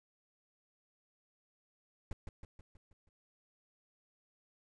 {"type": "noise with echo", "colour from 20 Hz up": "brown", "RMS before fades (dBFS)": -38, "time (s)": [2.11, 2.13], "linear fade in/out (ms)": 2, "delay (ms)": 160, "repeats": 6, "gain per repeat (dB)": -5, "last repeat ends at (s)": 3.09, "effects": ["resampled to 22050 Hz"]}